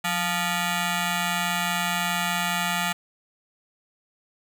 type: ring-modulated tone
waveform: 10% pulse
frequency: 523.3 Hz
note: C5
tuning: in tune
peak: -12 dBFS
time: 0.04-2.93 s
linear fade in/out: 10 ms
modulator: 344 Hz
effects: none